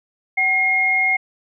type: tone pair together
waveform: sine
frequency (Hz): 758 / 2143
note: F#5 / C7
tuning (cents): +42 / +41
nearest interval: octave + tritone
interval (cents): 1799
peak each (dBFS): -24 / -15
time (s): 0.37-1.17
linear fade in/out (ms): 10
effects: none